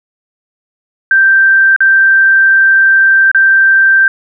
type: tone with dropouts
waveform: sine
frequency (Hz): 1568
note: G6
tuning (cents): 0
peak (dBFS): -4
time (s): 1.11-4.08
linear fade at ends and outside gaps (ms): 2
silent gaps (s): 1.763-1.805 / 3.315-3.347
effects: none